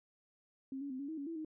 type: tone with pitch steps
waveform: sine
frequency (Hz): 267.5 / 282.2 / 258.9 / 280.9 / 318.4 / 281.3 / 330.7 / 312.5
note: C4 / C#4 / C4 / C#4 / D#4 / C#4 / E4 / D#4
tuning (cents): +38 / +31 / -18 / +23 / +40 / +26 / +6 / +8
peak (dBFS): -39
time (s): 0.72-1.448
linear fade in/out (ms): 2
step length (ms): 91
effects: none